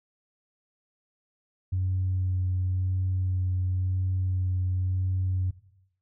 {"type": "tone with vibrato", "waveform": "sine", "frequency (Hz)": 92.5, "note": "F#2", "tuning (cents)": 0, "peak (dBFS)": -23, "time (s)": [1.72, 5.51], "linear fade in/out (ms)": 10, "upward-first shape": "sine", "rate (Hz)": 0.95, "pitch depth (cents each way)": 13, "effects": ["noise-tail reverb RT60 0.8 s tail -17 dB re dry", "tanh soft clip ceiling -20 dBFS"]}